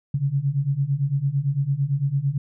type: beating tone pair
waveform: sine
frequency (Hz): 134.4 / 143.3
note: C3 / D3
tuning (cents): +47 / -42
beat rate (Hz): 8.9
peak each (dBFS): -24 / -22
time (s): 0.14-2.38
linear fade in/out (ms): 5
effects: none